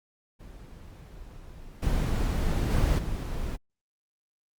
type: noise with level steps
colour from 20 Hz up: brown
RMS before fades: -45 / -26 / -23 / -32 dBFS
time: 0.39-3.57 s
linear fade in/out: 20 ms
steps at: 1.82 / 2.7 / 2.98 s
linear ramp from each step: 10 ms
effects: Opus 48 kbps